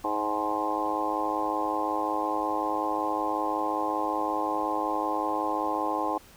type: harmonic tone with a mistuned harmonic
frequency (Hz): 105.4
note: G#2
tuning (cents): +26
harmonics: 3 / 4 / 5 / 6 / 7 / 8 / 9 / 10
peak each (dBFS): -33 / -38 / -35 / -38 / -34 / -31 / -37 / -32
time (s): 0.04-6.18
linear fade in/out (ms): 5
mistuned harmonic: 7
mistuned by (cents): +35
effects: pink hiss -53 dBFS RMS until 6.36 s